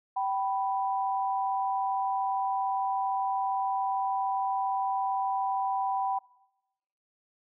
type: tone pair together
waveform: sine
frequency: 774.7 / 987.8 Hz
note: G5 / B5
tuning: -21 / 0 cents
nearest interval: major third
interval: 421 cents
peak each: -28 / -31 dBFS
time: 0.16-6.19 s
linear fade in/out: 10 ms
effects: noise-tail reverb RT60 0.9 s tail -21 dB re dry